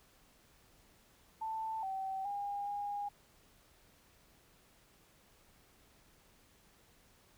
sine tone with pitch steps, 885 / 769 / 810 / 816 Hz, A5 / G5 / G#5 / G#5, +10 / -33 / -43 / -31 cents, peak -36 dBFS, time 1.41-3.09 s, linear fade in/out 10 ms, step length 420 ms, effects pink hiss -66 dBFS RMS until 7.37 s

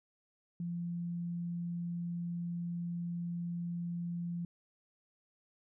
sine tone, 172.3 Hz, F3, 23 cents flat, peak -35 dBFS, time 0.6-4.45 s, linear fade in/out 2 ms, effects none

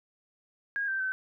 sine tone with pitch steps, 1633 / 1564 / 1531 Hz, G#6 / G6 / G6, -30 / -4 / -41 cents, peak -28 dBFS, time 0.76-1.12 s, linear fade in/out 0 ms, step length 120 ms, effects none

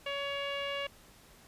sawtooth tone with low-pass filter, 562 Hz, C#5, 24 cents sharp, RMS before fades -36 dBFS, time 0.06-0.87 s, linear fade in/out 5 ms, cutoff 2800 Hz, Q 3.9, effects pink hiss -58 dBFS RMS until 1.47 s + resampled to 32000 Hz

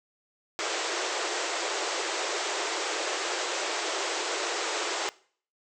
pink band-pass noise, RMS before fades -31 dBFS, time 0.59-5.09 s, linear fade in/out 0 ms, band 330 to 8000 Hz, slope 96 dB/octave, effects noise-tail reverb RT60 0.5 s tail -21 dB re dry

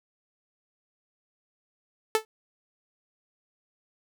sawtooth tone with exponential decay, 438.2 Hz, A4, 7 cents flat, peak -13 dBFS, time 2.15-2.25 s, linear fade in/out 1 ms, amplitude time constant 20 ms, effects none

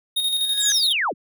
square tone with tremolo, 3719 Hz, A#7, 5 cents flat, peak -19 dBFS, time 0.16-0.93 s, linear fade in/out 10 ms, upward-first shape square, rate 12 Hz, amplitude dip 40%
sawtooth tone with exponential growth, 1661.2 Hz, G#6, in tune, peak -20 dBFS, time 0.33-0.72 s, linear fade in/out 0 ms, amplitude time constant 83 ms
sine linear sweep, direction down, 7902 to 94.3 Hz, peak -19 dBFS, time 0.59-1.14 s, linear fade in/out 50 ms
effects none

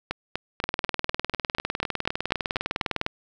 two click trains, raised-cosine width 0.3 ms, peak -11 / -9 dBFS, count 12 / 49, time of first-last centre 0.11-2.813 / 0.64-3.064 s, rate 4.07 / 19.8 Hz, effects none

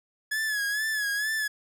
45% pulse tone with vibrato, 1700 Hz, G#6, 40 cents sharp, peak -26 dBFS, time 0.31-1.48 s, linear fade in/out 10 ms, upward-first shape sine, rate 2.2 Hz, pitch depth 68 cents each way, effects none

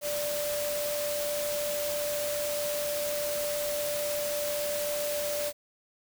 sine tone in noise, 587.3 Hz, D5, in tune, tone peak -30 dBFS, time 0.01-5.53 s, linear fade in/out 50 ms, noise white, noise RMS -35 dBFS, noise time 0.01-5.53 s, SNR +2 dB, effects none

